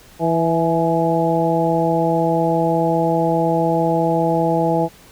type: harmonic tone with a mistuned harmonic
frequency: 164.81 Hz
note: E3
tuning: in tune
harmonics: 1 / 2 / 3 / 4 / 5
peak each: -21 / -21 / -21 / -21 / -21 dBFS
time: 0.19-4.89 s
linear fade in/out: 50 ms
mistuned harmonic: 5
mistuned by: +30 cents
effects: pink hiss -46 dBFS RMS until 5.11 s